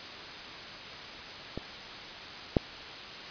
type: clicks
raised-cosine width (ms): 2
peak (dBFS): -21 / -8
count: 2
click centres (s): 1.576 / 2.568
effects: white hiss -42 dBFS RMS until 3.3 s + resampled to 11025 Hz